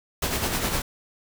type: noise with tremolo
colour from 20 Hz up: pink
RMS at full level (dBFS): -24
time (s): 0.22-0.82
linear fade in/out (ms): 5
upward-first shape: sine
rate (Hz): 9.8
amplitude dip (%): 50
effects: none